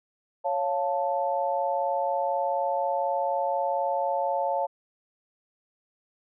sine chord, Db augmented, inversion none, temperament equal, 554.4 / 698.5 / 880 Hz, Db5 / F5 / A5, 0 / 0 / 0 cents, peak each -28 / -29 / -28 dBFS, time 0.44-4.67 s, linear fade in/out 20 ms, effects none

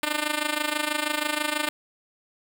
5% pulse tone with amplitude modulation, 300.6 Hz, D4, 40 cents sharp, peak -10 dBFS, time 0.03-1.69 s, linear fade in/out 2 ms, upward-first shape sine, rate 26.2 Hz, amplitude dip 80%, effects none

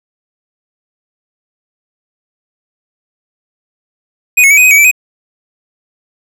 square tone with pitch steps, 2485 / 2192 / 2286 / 2500 / 2515 / 2262 / 2326 / 2506 Hz, D#7 / C#7 / D7 / D#7 / D#7 / C#7 / D7 / D#7, -3 / -20 / -47 / +8 / +18 / +34 / -17 / +12 cents, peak -4 dBFS, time 4.37-4.914 s, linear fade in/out 10 ms, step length 68 ms, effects none

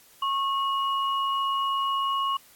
sine tone pair together, 1096 / 2900 Hz, C#6 / F#7, -20 / -35 cents, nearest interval octave + perfect fourth, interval 1685 cents, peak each -24 / -32 dBFS, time 0.22-2.37 s, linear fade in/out 5 ms, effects white hiss -55 dBFS RMS until 2.55 s + AAC 64 kbps

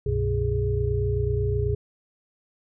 sine tone cluster, 65.5 / 96 / 124 / 414.1 Hz, C2 / G2 / B2 / G#4, +2 / -36 / +7 / -5 cents, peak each -27 dBFS, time 0.06-1.75 s, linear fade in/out 5 ms, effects none

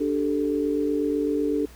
sine chord, D suspended fourth, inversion none, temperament equal, 293.7 / 392 / 440 Hz, D4 / G4 / A4, 0 / 0 / 0 cents, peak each -24 / -29 / -26 dBFS, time 0-1.66 s, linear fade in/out 10 ms, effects added 60 Hz sine -47 dBFS peak until 1.75 s + pink hiss -51 dBFS RMS until 1.75 s

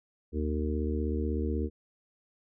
harmonic tone, 76.2 Hz, D#2, 36 cents flat, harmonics 1 / 3 / 4 / 5 / 6, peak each -30 / -35 / -36 / -37 / -38 dBFS, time 0.32-1.7 s, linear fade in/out 50 ms, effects none

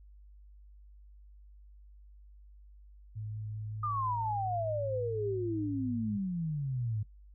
sine tone with vibrato, 107.1 Hz, A2, 46 cents flat, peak -37 dBFS, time 3.15-6.18 s, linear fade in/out 20 ms, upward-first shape sine, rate 5.3 Hz, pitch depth 9 cents each way
sine exponential sweep, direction down, 1228 to 103.2 Hz, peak -31 dBFS, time 3.83-7.03 s, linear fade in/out 5 ms
effects noise-tail reverb RT60 0.1 s tail -18 dB re dry + added 50 Hz sine -52 dBFS peak until 7.34 s

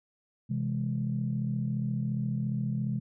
sine chord, C augmented, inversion none, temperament equal with one note detuned, 130.36 / 164.81 / 207.7 Hz, C3 / E3 / G#3, -6 / 0 / 0 cents, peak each -30 / -35 / -32 dBFS, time 0.49-3 s, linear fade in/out 20 ms, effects tanh soft clip ceiling -19 dBFS

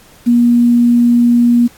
sine tone with quantisation, 239 Hz, A#3, 43 cents sharp, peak -6 dBFS, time 0.26-1.68 s, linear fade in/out 20 ms, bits 6, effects pink hiss -44 dBFS RMS until 1.77 s + AAC 64 kbps

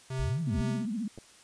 square tone with tremolo, 130.81 Hz, C3, in tune, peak -31 dBFS, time 0.1-0.86 s, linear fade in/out 5 ms, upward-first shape sine, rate 2.2 Hz, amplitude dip 90%
sine linear two-way sweep, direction up then down, 33.72 to 174.2 to 52.3 Hz, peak -29 dBFS, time 0.19-0.61 s, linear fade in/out 0 ms, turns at 0.41 s
sine tone with vibrato, 220 Hz, A3, in tune, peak -30 dBFS, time 0.47-1.08 s, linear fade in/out 5 ms, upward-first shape triangle, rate 15 Hz, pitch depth 220 cents each way
clicks, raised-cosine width 2 ms, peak -32 dBFS, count 2, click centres 1.177 / 1.186 s
effects white hiss -56 dBFS RMS until 1.43 s + resampled to 22050 Hz

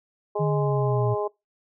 harmonic tone, 207.7 Hz, G#3, in tune, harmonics 2 / 3 / 4 / 5, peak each -26 / -30 / -32 / -34 dBFS, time 0.35-1.28 s, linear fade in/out 10 ms
sine linear sweep, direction down, 155.56 to 116 Hz, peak -22 dBFS, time 0.39-1.15 s, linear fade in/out 20 ms
effects noise-tail reverb RT60 0.2 s tail -23 dB re dry

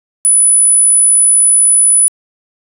sine tone, 9956 Hz, D#9, in tune, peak -3 dBFS, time 0.25-2.08 s, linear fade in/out 0 ms, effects tanh soft clip ceiling -4 dBFS

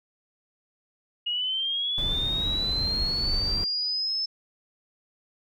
sine linear sweep, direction up, 2865 to 5274 Hz, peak -25 dBFS, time 1.26-4.26 s, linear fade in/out 10 ms
brown noise, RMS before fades -31 dBFS, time 1.98-3.64 s, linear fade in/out 0 ms
effects none

